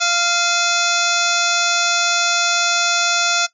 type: harmonic tone with a mistuned harmonic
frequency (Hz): 694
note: F5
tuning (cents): -11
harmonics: 1 / 2 / 3 / 4 / 5 / 6 / 7 / 8 / 9 / 10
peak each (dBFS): -25 / -19 / -30 / -24 / -23 / -25 / -28 / -25 / -27 / -23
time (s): 0-3.47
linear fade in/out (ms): 20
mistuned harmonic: 4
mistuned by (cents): -150
effects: noise-tail reverb RT60 0.1 s tail -17 dB re dry